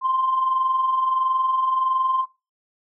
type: tone pair together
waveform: sine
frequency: 1025 / 1046.5 Hz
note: C6 / C6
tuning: -36 / 0 cents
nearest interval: unison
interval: 36 cents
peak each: -28 / -18 dBFS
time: 0.01-2.26 s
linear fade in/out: 50 ms
effects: noise-tail reverb RT60 0.3 s tail -24 dB re dry + tanh soft clip ceiling -12 dBFS